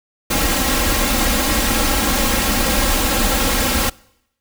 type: noise with comb filter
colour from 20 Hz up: pink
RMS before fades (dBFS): -17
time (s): 0.3-3.9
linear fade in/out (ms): 10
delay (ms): 3.7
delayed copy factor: +1
effects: noise-tail reverb RT60 0.8 s tail -24 dB re dry